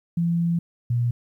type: tone pair in turn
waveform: sine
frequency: 169.7 / 120 Hz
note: F3 / B2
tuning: -49 / -49 cents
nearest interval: tritone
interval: 600 cents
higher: first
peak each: -19 dBFS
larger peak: neither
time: 0.17-0.59 / 0.9-1.11 s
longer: first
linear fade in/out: 5 ms
effects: 10-bit